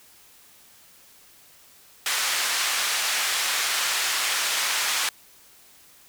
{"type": "band-pass noise", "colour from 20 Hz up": "pink", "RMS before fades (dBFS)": -25, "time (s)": [2.06, 5.09], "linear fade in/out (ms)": 2, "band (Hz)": [1400, 10000], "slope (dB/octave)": 12, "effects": ["white hiss -53 dBFS RMS until 6.08 s"]}